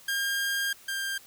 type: tone pair in turn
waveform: sawtooth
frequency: 1610 / 1593.3 Hz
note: G6 / G6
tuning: +46 / +28 cents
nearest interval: unison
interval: 18 cents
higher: first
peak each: -23 / -26 dBFS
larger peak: first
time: 0.08-0.73 / 0.88-1.18 s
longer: first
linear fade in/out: 5 ms
effects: white hiss -53 dBFS RMS until 1.26 s